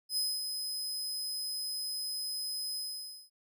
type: tone with ADSR envelope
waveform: sawtooth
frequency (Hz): 5050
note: D#8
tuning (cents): +25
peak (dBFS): -26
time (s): 0.09-3.3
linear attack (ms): 80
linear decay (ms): 230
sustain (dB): -6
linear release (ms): 540
effects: none